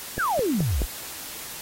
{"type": "click train", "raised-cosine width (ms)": 2, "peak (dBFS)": -16, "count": 4, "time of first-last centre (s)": [0.18, 0.818], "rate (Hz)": 4.7}
{"type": "exponential sweep", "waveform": "sine", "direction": "down", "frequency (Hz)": [1760, 42.51], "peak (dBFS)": -21, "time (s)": [0.18, 0.86], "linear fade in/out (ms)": 20}
{"effects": ["white hiss -37 dBFS RMS until 1.61 s", "AAC 48 kbps"]}